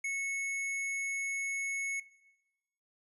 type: tone with tanh clipping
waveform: sine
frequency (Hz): 2200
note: C#7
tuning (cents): -14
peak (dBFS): -34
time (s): 0.04-2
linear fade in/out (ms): 5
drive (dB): 13
effects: noise-tail reverb RT60 1.0 s tail -19 dB re dry + resampled to 32000 Hz